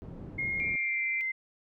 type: low-pass noise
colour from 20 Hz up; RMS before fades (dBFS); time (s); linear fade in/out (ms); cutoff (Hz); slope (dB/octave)
white; -43; 0.02-0.76; 0; 250; 12
type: tone with pitch glide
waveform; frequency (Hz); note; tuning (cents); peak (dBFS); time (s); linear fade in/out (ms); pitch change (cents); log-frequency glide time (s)
sine; 2141 to 2075; C7 to C7; +39 to -15; -29; 0.38-1.32; 10; -54; 0.63-1.07
type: tone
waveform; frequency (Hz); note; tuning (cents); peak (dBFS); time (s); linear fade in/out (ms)
sine; 2349; D7; 0; -33; 0.6-1.21; 0
effects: none